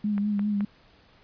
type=tone with vibrato; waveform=sine; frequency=205.7 Hz; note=G#3; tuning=16 cents flat; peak=-23 dBFS; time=0.04-0.65 s; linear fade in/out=5 ms; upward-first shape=triangle; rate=5.1 Hz; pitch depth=47 cents each way
type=click train; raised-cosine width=0.5 ms; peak=-24 dBFS; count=3; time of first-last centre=0.18-0.607 s; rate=4.68 Hz
effects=pink hiss -58 dBFS RMS until 1.23 s + resampled to 11025 Hz